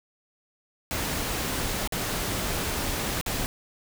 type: noise with dropouts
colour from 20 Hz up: pink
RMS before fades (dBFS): -29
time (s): 0.91-3.46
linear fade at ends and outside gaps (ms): 0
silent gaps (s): 1.875-1.923 / 3.212-3.262
effects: none